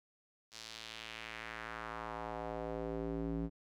square tone with band-pass filter sweep, 56 Hz, A1, 31 cents sharp, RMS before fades -42 dBFS, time 0.51-3.5 s, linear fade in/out 50 ms, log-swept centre 5200 to 240 Hz, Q 1.7, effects none

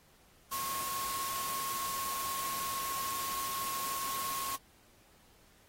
sine tone in noise, 1086 Hz, C#6, 36 cents flat, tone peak -36 dBFS, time 0.51-4.57 s, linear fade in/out 20 ms, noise white, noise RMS -39 dBFS, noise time 0.51-4.57 s, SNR 0 dB, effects pink hiss -64 dBFS RMS until 5.68 s + AAC 48 kbps

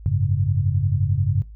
sine chord, F# suspended second, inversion none, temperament equal, 92.5 / 103.83 / 138.59 Hz, F#2 / G#2 / C#3, 0 / 0 / 0 cents, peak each -22 dBFS, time 0.06-1.42 s, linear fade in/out 0 ms, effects noise-tail reverb RT60 0.2 s tail -17 dB re dry + added 53 Hz sine -37 dBFS peak until 1.55 s

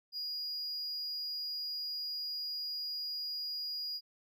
triangle tone, 4875 Hz, D#8, 36 cents flat, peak -35 dBFS, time 0.12-4.01 s, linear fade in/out 50 ms, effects none

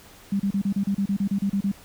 sine tone bursts, 198.3 Hz, G3, 20 cents sharp, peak -20 dBFS, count 13, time 0.32-1.717 s, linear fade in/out 5 ms, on 77 ms, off 33 ms, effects pink hiss -49 dBFS RMS until 1.84 s

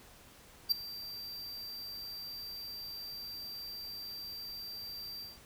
square tone with ADSR envelope, 4699 Hz, D8, in tune, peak -23 dBFS, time 0.69-5.39 s, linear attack 26 ms, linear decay 9 ms, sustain -19 dB, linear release 180 ms, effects pink hiss -57 dBFS RMS until 5.45 s

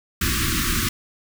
pink band-stop noise, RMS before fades -22 dBFS, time 0.21-0.89 s, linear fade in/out 5 ms, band 370 to 1100 Hz, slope 96 dB/octave, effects none

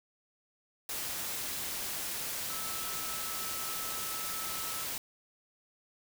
sine tone in noise, 1304 Hz, E6, 19 cents flat, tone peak -44 dBFS, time 2.5-4.84 s, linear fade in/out 2 ms, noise white, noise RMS -37 dBFS, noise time 0.89-4.98 s, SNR -10 dB, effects none

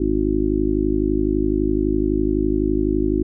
harmonic tone, 51.91 Hz, G#1, in tune, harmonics 1 / 2 / 3 / 4 / 5 / 6 / 7, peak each -24 / -31 / -32 / -32 / -24 / -21 / -22 dBFS, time 0-3.23 s, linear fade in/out 5 ms, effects none

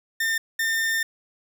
40% pulse tone pair in turn, 1806 / 1806 Hz, A6 / A6, +45 / +45 cents, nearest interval unison, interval 0 cents, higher neither, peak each -21 dBFS, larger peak neither, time 0.2-0.38 / 0.59-1.03 s, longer second, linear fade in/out 5 ms, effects none

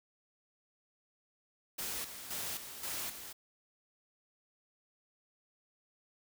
white noise with tremolo, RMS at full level -39 dBFS, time 1.78-3.33 s, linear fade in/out 10 ms, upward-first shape square, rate 1.9 Hz, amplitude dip 60%, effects none

